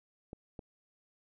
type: clicks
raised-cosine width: 2 ms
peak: -30 dBFS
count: 2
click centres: 0.331 / 0.592 s
effects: none